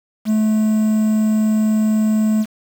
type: tone with quantisation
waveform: triangle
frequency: 216 Hz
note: A3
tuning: 32 cents flat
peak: -11 dBFS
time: 0.25-2.46 s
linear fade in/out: 50 ms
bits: 6
effects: none